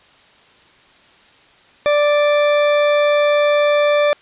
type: tone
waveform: 40% pulse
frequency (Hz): 587.3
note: D5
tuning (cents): 0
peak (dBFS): -11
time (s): 1.86-4.13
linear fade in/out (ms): 0
effects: white hiss -49 dBFS RMS until 4.21 s + resampled to 8000 Hz